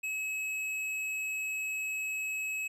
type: tone with hard clipping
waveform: sine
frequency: 2570 Hz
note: E7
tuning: 45 cents flat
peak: -34 dBFS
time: 0.03-2.68 s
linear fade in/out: 10 ms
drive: 9 dB
effects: none